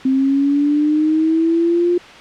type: linear sweep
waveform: sine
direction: up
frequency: 261.6 to 353.5 Hz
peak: -12 dBFS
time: 0.05-1.98 s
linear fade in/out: 5 ms
effects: white hiss -37 dBFS RMS until 2.2 s + low-pass 3000 Hz 12 dB/octave